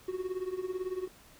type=tone with tremolo; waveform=triangle; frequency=370 Hz; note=F#4; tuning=in tune; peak=-27 dBFS; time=0.08-1.08 s; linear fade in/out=5 ms; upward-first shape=triangle; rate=18 Hz; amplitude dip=90%; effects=pink hiss -57 dBFS RMS until 1.39 s